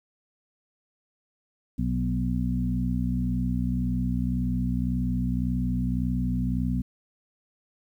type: harmonic tone with a mistuned harmonic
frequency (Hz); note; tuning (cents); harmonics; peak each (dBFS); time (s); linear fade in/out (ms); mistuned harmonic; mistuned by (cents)
61.8; B1; +2; 1 / 2 / 3 / 4; -29 / -30 / -29 / -29; 1.78-6.82; 10; 2; +23
effects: 10-bit